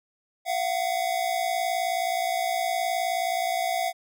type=tone pair together; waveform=square; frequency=682 / 741.2 Hz; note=F5 / F#5; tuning=-41 / +3 cents; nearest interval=minor second; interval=144 cents; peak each=-28 dBFS; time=0.45-3.93 s; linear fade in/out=50 ms; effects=none